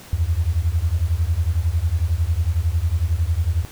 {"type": "beating tone pair", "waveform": "sine", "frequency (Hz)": [77.78, 88.78], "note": ["D#2", "F2"], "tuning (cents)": [0, 29], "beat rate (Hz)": 11, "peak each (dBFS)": -20, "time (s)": [0.13, 3.65], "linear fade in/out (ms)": 0, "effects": ["pink hiss -42 dBFS RMS until 3.71 s"]}